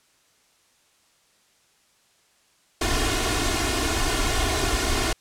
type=noise with comb filter; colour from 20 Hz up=pink; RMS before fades=-23 dBFS; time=2.81-5.13 s; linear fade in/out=5 ms; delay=2.8 ms; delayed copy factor=+0.95; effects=white hiss -62 dBFS RMS until 5.2 s + low-pass 9000 Hz 12 dB/octave